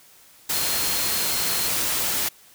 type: tone in noise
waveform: sine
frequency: 4220 Hz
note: C8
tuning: 14 cents sharp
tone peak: -31 dBFS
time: 0.53-1.68 s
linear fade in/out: 10 ms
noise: white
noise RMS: -24 dBFS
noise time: 0.49-2.29 s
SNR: -10 dB
effects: white hiss -52 dBFS RMS until 2.54 s